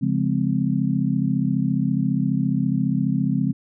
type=chord; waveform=sine; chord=Db major seventh; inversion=none; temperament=just; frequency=138.59 / 173.24 / 207.9 / 259.9 Hz; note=Db3 / F3 / Ab3 / C4; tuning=0 / -14 / +2 / -11 cents; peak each=-24 dBFS; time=0.01-3.53 s; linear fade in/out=20 ms; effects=none